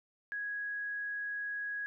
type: tone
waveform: sine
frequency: 1661.2 Hz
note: G#6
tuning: in tune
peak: -35 dBFS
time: 0.32-1.86 s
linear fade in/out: 0 ms
effects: none